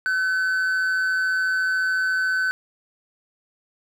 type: tone with amplitude modulation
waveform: triangle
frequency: 1517 Hz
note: F#6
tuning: 43 cents sharp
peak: -16 dBFS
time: 0.06-2.51 s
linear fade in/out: 0 ms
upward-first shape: sine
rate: 174 Hz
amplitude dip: 40%
effects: none